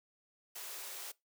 white high-pass noise, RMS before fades -45 dBFS, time 0.55-1.12 s, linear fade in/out 10 ms, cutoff 340 Hz, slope 96 dB/octave, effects noise-tail reverb RT60 0.2 s tail -22 dB re dry

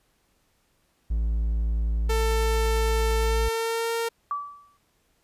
triangle tone, 55.5 Hz, A1, 16 cents sharp, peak -20 dBFS, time 1.1-3.49 s, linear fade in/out 10 ms
sawtooth tone with pitch glide, 445.6 to 460.2 Hz, A4 to A#4, +22 to -22 cents, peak -21 dBFS, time 2.09-4.09 s, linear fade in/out 10 ms, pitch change +56 cents, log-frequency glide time 3.17-3.92 s
sine tone with exponential decay, 1154 Hz, D6, 31 cents flat, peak -23 dBFS, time 4.31-4.77 s, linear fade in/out 1 ms, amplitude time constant 100 ms
effects pink hiss -68 dBFS RMS until 5.23 s + resampled to 32000 Hz

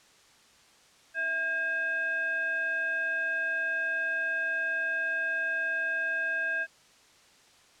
sine tone with frequency modulation, 1615 Hz, G#6, 49 cents flat, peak -27 dBFS, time 1.14-6.67 s, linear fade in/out 50 ms, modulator 959 Hz, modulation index 0.47, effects white hiss -59 dBFS RMS until 7.8 s + low-pass 7000 Hz 12 dB/octave

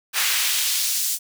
pink noise with high-pass filter sweep, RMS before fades -22 dBFS, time 0.13-1.19 s, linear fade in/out 50 ms, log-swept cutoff 1600 to 6700 Hz, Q 0.91, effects none

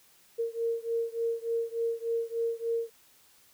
sine beating tone pair, 460 / 463.4 Hz, A#4 / A#4, -23 / -10 cents, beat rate 3.4 Hz, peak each -31 / -32 dBFS, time 0.38-2.9 s, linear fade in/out 20 ms, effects white hiss -61 dBFS RMS until 3.53 s

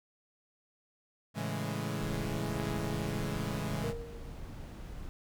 sawtooth chord, A major seventh, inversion none, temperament equal, 110 / 138.59 / 164.81 / 207.7 Hz, A2 / C#3 / E3 / G#3, 0 / 0 / 0 / 0 cents, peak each -35 dBFS, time 1.34-3.94 s, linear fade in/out 50 ms
brown noise, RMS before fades -43 dBFS, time 2-5.09 s, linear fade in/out 0 ms
sine tone with exponential decay, 466.2 Hz, A#4, in tune, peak -34 dBFS, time 3.84-4.63 s, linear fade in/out 0 ms, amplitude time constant 170 ms
effects none

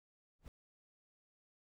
brown noise with exponential growth, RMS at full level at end -43 dBFS, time 0.39-0.48 s, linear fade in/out 1 ms, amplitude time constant 18 ms, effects none

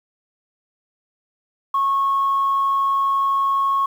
sine tone, 1097 Hz, C#6, 18 cents flat, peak -15 dBFS, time 1.74-3.86 s, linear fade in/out 5 ms, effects tanh soft clip ceiling -12 dBFS + 8-bit

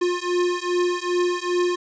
square beating tone pair, 353.8 / 356.3 Hz, F4 / F4, +23 / +35 cents, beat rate 2.5 Hz, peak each -24 dBFS, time 0.01-1.76 s, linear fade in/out 10 ms, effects resampled to 16000 Hz + 9-bit

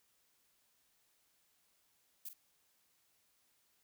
violet noise with echo, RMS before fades -45 dBFS, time 2.25-2.29 s, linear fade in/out 5 ms, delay 44 ms, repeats 1, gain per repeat -9 dB, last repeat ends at 2.334 s, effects white hiss -75 dBFS RMS until 3.83 s

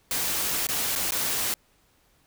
white noise with dropouts, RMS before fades -27 dBFS, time 0.11-1.54 s, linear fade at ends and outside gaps 1 ms, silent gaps 0.669-0.688 / 0.953-0.959 / 1.108-1.12 s, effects pink hiss -64 dBFS RMS until 2.26 s

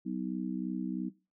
harmonic tone, 63 Hz, B1, 35 cents sharp, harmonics 3 / 4 / 5, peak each -36 / -37 / -38 dBFS, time 0.05-1.1 s, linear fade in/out 20 ms, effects noise-tail reverb RT60 0.3 s tail -19 dB re dry

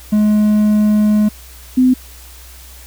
triangle / sine tone pair in turn, 211.2 / 255.1 Hz, G#3 / C4, +29 / -44 cents, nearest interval minor third, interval 327 cents, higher second, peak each -7 dBFS, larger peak neither, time 0.12-1.29 / 1.77-1.94 s, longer first, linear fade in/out 10 ms, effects added 62 Hz sine -37 dBFS peak until 2.86 s + white hiss -40 dBFS RMS until 2.86 s

